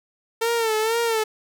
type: tone with vibrato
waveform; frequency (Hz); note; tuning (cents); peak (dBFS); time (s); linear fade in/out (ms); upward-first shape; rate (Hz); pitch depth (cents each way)
sawtooth; 450; A4; +39; -16; 0.41-1.24; 10; sine; 2.1; 72
effects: none